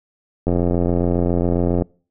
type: click train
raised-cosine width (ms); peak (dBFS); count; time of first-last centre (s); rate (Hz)
2; -6; 119; 0.47-1.822; 87.3
effects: noise-tail reverb RT60 0.4 s tail -25 dB re dry